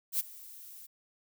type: noise with ADSR envelope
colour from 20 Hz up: violet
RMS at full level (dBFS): -28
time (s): 0.12-0.87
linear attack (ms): 74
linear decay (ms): 21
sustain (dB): -21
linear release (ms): 15
effects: none